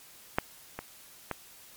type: clicks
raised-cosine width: 0.5 ms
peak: -9 / -20 / -16 dBFS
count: 3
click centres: 0.385 / 0.79 / 1.313 s
effects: white hiss -53 dBFS RMS until 1.76 s + MP3 96 kbps